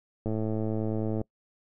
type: click train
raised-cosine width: 2 ms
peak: -18 dBFS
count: 105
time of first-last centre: 0.26-1.214 s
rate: 109 Hz
effects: noise-tail reverb RT60 0.1 s tail -24 dB re dry